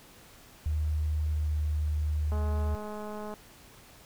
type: tone with pitch glide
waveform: sine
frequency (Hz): 76.6 to 75.85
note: D#2 to D#2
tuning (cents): -27 to -44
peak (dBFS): -26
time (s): 0.66-2.75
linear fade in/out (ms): 0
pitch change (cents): -17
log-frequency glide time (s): 1.19-1.58
type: click train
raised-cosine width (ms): 1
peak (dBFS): -27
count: 216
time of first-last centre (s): 2.32-3.339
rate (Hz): 211
effects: pink hiss -54 dBFS RMS until 4.05 s